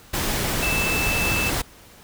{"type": "tone in noise", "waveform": "sine", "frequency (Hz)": 2637, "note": "E7", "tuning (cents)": 0, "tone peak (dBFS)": -23, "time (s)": [0.62, 1.5], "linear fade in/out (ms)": 10, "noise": "pink", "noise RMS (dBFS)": -24, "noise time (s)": [0.13, 1.62], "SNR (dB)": -2, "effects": ["pink hiss -48 dBFS RMS until 2.03 s"]}